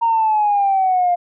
sine exponential sweep, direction down, 932.3 to 698.5 Hz, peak -12 dBFS, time 0.01-1.16 s, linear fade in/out 20 ms, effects tanh soft clip ceiling -8 dBFS

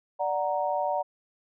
sine chord, D augmented, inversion none, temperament equal, 587.3 / 740 / 932.3 Hz, D5 / F#5 / A#5, 0 / 0 / 0 cents, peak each -29 / -29 / -30 dBFS, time 0.19-1.03 s, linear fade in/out 20 ms, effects none

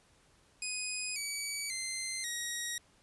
10% pulse tone with pitch steps, 2500 / 2279 / 2078 / 1894.6 Hz, D#7 / C#7 / C7 / A#6, +8 / +47 / -12 / +28 cents, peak -26 dBFS, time 0.62-2.78 s, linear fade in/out 2 ms, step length 540 ms, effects pink hiss -66 dBFS RMS until 3.02 s + resampled to 24000 Hz

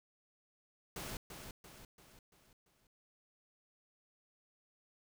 pink noise with echo, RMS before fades -44 dBFS, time 0.96-1.17 s, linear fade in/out 2 ms, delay 340 ms, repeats 5, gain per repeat -6 dB, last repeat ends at 2.87 s, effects none

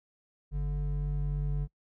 triangle tone pair together, 48.52 / 145.1 Hz, G1 / D3, -17 / -21 cents, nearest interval octave + perfect fifth, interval 1896 cents, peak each -28 / -31 dBFS, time 0.51-1.68 s, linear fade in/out 50 ms, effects noise-tail reverb RT60 0.1 s tail -26 dB re dry

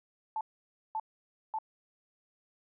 sine tone bursts, 877 Hz, A5, 6 cents flat, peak -31 dBFS, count 3, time 0.36-1.587 s, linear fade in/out 2 ms, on 49 ms, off 540 ms, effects none

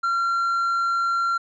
triangle tone, 1372 Hz, F6, 31 cents flat, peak -18 dBFS, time 0.03-1.38 s, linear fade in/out 10 ms, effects resampled to 16000 Hz

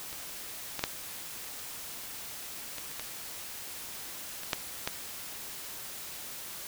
clicks, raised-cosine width 0.2 ms, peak -24 / -16 / -9 / -21 / -27 / -19 / -23 / -9 / -12 dBFS, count 9, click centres 0.129 / 0.793 / 0.839 / 2.783 / 2.915 / 2.996 / 4.434 / 4.532 / 4.875 s, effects white hiss -42 dBFS RMS until 6.67 s

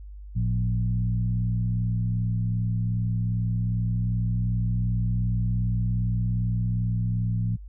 sine tone with frequency modulation, 112.4 Hz, A2, 37 cents sharp, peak -22 dBFS, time 0.35-7.57 s, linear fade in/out 20 ms, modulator 62.6 Hz, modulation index 0.84, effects added 50 Hz sine -38 dBFS peak until 7.68 s

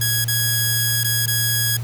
5% pulse tone with dropouts, 1661.2 Hz, G#6, in tune, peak -7 dBFS, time 0.01-1.77 s, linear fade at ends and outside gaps 5 ms, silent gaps 0.245-0.28 / 1.034-1.044 / 1.26-1.277 s, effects added 117 Hz sine -23 dBFS peak until 1.83 s + pink hiss -40 dBFS RMS until 1.83 s

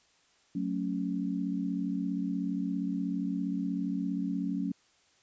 sine chord, F# minor, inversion none, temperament just, 185 / 222 / 277.5 Hz, F#3 / A3 / C#4, 0 / +16 / +2 cents, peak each -33 / -36 / -33 dBFS, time 0.55-4.72 s, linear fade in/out 5 ms, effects white hiss -66 dBFS RMS until 5.22 s + resampled to 16000 Hz

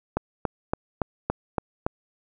click train, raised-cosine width 1 ms, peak -9 dBFS, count 7, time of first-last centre 0.17-1.865 s, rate 3.54 Hz, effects none

